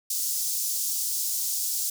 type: high-pass noise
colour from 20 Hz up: pink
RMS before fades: -28 dBFS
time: 0.1-1.9 s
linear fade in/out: 5 ms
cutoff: 5500 Hz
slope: 24 dB/octave
effects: none